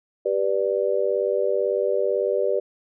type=chord; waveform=sine; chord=G major; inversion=none; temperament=just; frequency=392 / 490 / 588 Hz; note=G4 / B4 / D5; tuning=0 / -14 / +2 cents; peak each=-24 dBFS; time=0.25-2.6 s; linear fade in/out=10 ms; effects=none